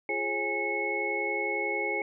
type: tone cluster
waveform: sine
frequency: 345.2 / 416.2 / 539 / 826 / 2191 Hz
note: F4 / G#4 / C#5 / G#5 / C#7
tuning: -20 / +4 / -49 / -10 / -21 cents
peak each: -37 / -34 / -37 / -36 / -30 dBFS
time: 0.09-2.02 s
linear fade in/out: 2 ms
effects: none